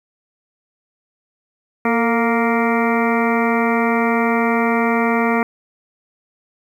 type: harmonic tone with a mistuned harmonic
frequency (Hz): 233.1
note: A#3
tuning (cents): 0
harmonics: 1 / 2 / 3 / 4 / 5 / 6 / 8 / 9 / 10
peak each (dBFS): -18 / -21 / -23 / -24 / -25 / -26 / -27 / -28 / -28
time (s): 1.85-5.43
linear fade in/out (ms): 2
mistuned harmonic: 2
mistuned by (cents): -45
effects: 8-bit

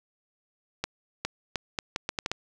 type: accelerating click train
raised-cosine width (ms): 0.2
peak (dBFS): -11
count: 9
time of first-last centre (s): 0.84-2.316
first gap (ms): 410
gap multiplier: 0.75
effects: none

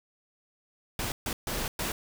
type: noise bursts at uneven times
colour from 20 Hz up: pink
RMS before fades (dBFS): -32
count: 4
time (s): 0.99-1.12 / 1.26-1.33 / 1.47-1.68 / 1.79-1.92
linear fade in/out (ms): 2
effects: none

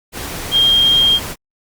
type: tone in noise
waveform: sine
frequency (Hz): 3213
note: G7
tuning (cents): +42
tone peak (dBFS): -9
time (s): 0.51-1.2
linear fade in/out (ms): 50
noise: pink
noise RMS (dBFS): -26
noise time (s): 0.12-1.36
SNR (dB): +14
effects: Opus 48 kbps

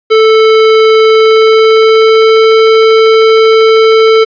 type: tone with pitch glide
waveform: square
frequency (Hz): 440 to 443.6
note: A4 to A4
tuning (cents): 0 to +14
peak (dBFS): -3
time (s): 0.1-4.25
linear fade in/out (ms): 20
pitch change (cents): +14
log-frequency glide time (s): 1.01-2.54
effects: resampled to 11025 Hz + 7-bit

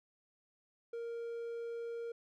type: tone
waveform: triangle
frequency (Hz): 466.2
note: A#4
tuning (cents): 0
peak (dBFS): -37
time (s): 0.93-2.12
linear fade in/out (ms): 5
effects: none

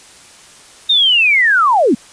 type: linear sweep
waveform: sine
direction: down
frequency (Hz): 3729 to 196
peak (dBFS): -8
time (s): 0.89-1.95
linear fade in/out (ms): 10
effects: white hiss -41 dBFS RMS until 2.12 s + resampled to 22050 Hz

